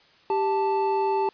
triangle tone pair together, 392 / 880 Hz, G4 / A5, 0 / 0 cents, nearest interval octave + major second, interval 1400 cents, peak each -22 dBFS, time 0.3-1.29 s, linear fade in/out 2 ms, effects white hiss -57 dBFS RMS until 1.33 s + resampled to 11025 Hz

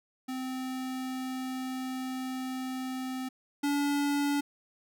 square tone pair in turn, 258.8 / 286.3 Hz, C4 / D4, -19 / -44 cents, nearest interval major second, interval 175 cents, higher second, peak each -34 / -27 dBFS, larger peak second, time 0.28-3.29 / 3.63-4.41 s, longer first, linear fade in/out 10 ms, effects none

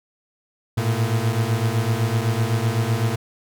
40% pulse beating tone pair, 109.5 / 117.4 Hz, A2 / A#2, -8 / +13 cents, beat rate 7.9 Hz, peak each -21 dBFS, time 0.77-3.16 s, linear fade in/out 10 ms, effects none

